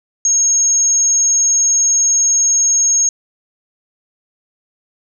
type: tone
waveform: sine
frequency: 6530 Hz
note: G#8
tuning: 30 cents flat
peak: -10 dBFS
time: 0.25-3.09 s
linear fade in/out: 2 ms
effects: none